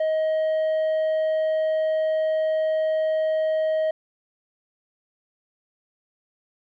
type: tone with quantisation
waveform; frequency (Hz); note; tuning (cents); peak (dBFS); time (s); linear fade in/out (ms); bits
triangle; 630; D#5; +21; -18; 0-3.91; 5; 8
effects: low-pass 3000 Hz 12 dB/octave